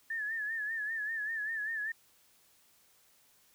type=tone with vibrato; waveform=sine; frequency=1754 Hz; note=A6; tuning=6 cents flat; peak=-33 dBFS; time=0.1-1.92 s; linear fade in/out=5 ms; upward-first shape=sine; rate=5.1 Hz; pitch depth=81 cents each way; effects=white hiss -66 dBFS RMS until 3.54 s